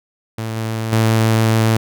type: tone with level steps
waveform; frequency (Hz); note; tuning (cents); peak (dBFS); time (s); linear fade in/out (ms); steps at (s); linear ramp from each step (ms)
sawtooth; 111.6; A2; +25; -18 / -16 / -8; 0.38-1.77; 5; 0.56 / 0.92; 10
effects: none

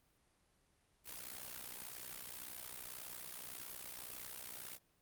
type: noise with amplitude modulation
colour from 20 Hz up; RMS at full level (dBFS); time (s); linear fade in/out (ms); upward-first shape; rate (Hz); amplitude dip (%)
white; -45; 1.04-4.79; 50; sine; 61.8; 80
effects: pink hiss -75 dBFS RMS until 5.01 s + Opus 32 kbps

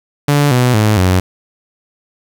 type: tone with pitch steps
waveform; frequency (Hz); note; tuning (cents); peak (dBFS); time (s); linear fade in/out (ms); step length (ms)
sawtooth; 144.7 / 124.52 / 107.16 / 92.21; D3 / B2 / A2 / F#2; -25 / +15 / -45 / -5; -5; 0.28-1.2; 5; 230
effects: 7-bit

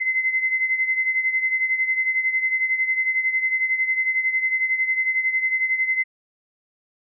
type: beating tone pair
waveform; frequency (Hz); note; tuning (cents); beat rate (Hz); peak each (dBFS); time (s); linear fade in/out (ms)
sine; 2054 / 2065; C7 / C7; -33 / -23; 11; -20 / -26; 0-6.04; 20
effects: none

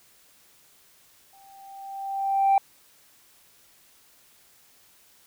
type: tone with exponential growth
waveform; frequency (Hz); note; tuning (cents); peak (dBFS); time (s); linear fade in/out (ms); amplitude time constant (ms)
sine; 784; G5; 0; -13; 1.33-2.58; 2; 270
effects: tanh soft clip ceiling -14 dBFS + white hiss -58 dBFS RMS until 5.26 s

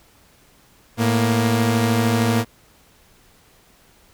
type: tone pair together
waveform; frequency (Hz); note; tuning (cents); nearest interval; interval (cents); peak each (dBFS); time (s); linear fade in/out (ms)
sawtooth; 110.8 / 234.8; A2 / A#3; +13 / +13; octave + minor second; 1300; -15; 0.97-2.45; 50
effects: pink hiss -54 dBFS RMS until 4.13 s

